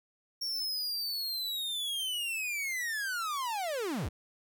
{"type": "linear sweep", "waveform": "45% pulse", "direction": "down", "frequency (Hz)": [5540, 46.25], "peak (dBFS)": -32, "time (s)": [0.41, 4.09], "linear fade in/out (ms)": 10, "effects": []}